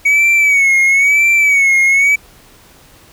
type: tone with vibrato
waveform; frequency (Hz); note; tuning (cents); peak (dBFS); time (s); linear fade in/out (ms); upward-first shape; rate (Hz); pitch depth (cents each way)
triangle; 2245; C#7; +21; -6; 0.05-2.16; 10; sine; 1; 79
effects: pink hiss -44 dBFS RMS until 3.12 s